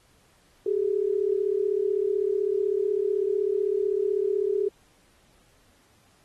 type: tone pair together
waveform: sine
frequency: 385.9 / 421.8 Hz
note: G4 / G#4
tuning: -27 / +27 cents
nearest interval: major second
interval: 154 cents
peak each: -25 dBFS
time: 0.66-4.69 s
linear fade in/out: 5 ms
effects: pink hiss -62 dBFS RMS until 6.24 s + AAC 32 kbps